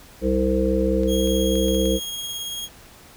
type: harmonic tone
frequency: 64.8 Hz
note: C2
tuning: 16 cents flat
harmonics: 1 / 3 / 5 / 7 / 8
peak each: -24 / -24 / -24 / -24 / -24 dBFS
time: 0.21-2 s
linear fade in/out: 50 ms
type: clicks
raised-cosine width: 0.2 ms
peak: -24 dBFS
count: 6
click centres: 1.034 / 1.274 / 1.555 / 1.683 / 1.746 / 1.856 s
type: tone with tremolo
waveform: sawtooth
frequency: 3273 Hz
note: G#7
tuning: 26 cents flat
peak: -24 dBFS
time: 1.07-2.69 s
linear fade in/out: 50 ms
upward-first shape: sine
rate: 18 Hz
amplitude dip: 25%
effects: pink hiss -47 dBFS RMS until 3.16 s